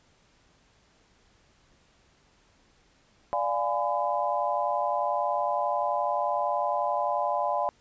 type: chord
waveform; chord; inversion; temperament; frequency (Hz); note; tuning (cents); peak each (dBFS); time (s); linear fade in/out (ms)
sine; D diminished seventh; none; equal with one note detuned; 587.3 / 698.5 / 830.6 / 1009.1; D5 / F5 / Ab5 / Cb6; 0 / 0 / 0 / +37; -30; 3.33-7.69; 0
effects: pink hiss -63 dBFS RMS until 7.8 s + resampled to 16000 Hz